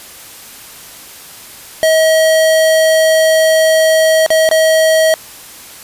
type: tone with dropouts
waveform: square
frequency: 638 Hz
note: D#5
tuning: 43 cents sharp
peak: -8 dBFS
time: 1.83-5.14 s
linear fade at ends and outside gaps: 0 ms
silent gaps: 4.263-4.304 / 4.49-4.513 s
effects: white hiss -34 dBFS RMS until 5.83 s + resampled to 32000 Hz